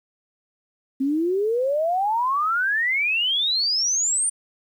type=exponential sweep; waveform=sine; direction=up; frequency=261.6 to 9200 Hz; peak=-19 dBFS; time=1-4.3 s; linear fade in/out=10 ms; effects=9-bit